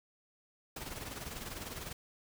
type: noise with tremolo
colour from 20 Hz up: pink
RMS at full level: -41 dBFS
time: 0.76-1.93 s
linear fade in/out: 5 ms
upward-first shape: sine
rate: 20 Hz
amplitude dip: 60%
effects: none